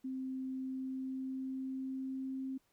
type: tone with pitch glide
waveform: sine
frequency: 261.6 to 264.8 Hz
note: C4 to C4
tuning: 0 to +21 cents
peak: -37 dBFS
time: 0.04-2.58 s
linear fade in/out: 10 ms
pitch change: +21 cents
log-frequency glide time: 0.55-2.42 s
effects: pink hiss -75 dBFS RMS until 2.72 s